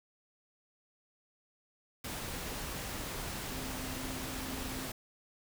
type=tone in noise; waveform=sine; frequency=260.3 Hz; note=C4; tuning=9 cents flat; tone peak=-44 dBFS; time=3.51-4.86 s; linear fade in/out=5 ms; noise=pink; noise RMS=-40 dBFS; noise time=2.04-4.92 s; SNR=-7 dB; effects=none